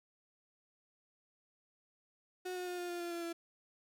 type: tone with pitch steps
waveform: 35% pulse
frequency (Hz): 365.7 / 361.5 / 357.3 / 353.2 / 349.2 / 345.2 / 341.2 / 337.3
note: F#4 / F#4 / F4 / F4 / F4 / F4 / F4 / E4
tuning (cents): -20 / -40 / +40 / +20 / 0 / -20 / -40 / +40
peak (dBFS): -37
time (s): 2.45-3.33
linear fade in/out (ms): 10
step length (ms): 110
effects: none